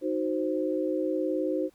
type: chord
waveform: sine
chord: C diminished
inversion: first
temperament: equal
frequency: 311.1 / 370 / 523.3 Hz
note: Eb4 / Gb4 / C5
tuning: 0 / 0 / 0 cents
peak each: -29 / -31 / -30 dBFS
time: 0.01-1.7 s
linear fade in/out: 50 ms
effects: pink hiss -65 dBFS RMS until 1.74 s